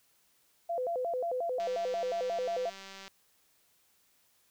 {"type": "tone with vibrato", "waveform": "sine", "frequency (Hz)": 587.3, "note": "D5", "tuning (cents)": 0, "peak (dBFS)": -30, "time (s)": [0.69, 2.7], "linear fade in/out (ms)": 10, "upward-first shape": "square", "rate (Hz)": 5.6, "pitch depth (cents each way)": 260}
{"type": "click train", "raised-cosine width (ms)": 0.2, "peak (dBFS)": -30, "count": 288, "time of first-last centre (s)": [1.6, 3.079], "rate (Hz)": 194}
{"effects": ["white hiss -69 dBFS RMS until 4.5 s"]}